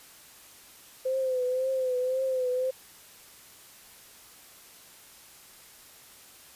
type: tone with vibrato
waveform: sine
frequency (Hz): 514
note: C5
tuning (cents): -31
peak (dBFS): -25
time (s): 1.05-2.71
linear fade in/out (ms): 10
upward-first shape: triangle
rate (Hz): 1.9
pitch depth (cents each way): 58
effects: white hiss -52 dBFS RMS until 6.55 s + resampled to 32000 Hz